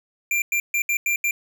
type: tone bursts at uneven times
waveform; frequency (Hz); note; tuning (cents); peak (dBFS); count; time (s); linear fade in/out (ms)
square; 2375; D7; +19; -20; 6; 0.31-0.42 / 0.52-0.6 / 0.74-0.82 / 0.89-0.97 / 1.06-1.16 / 1.24-1.31; 2
effects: none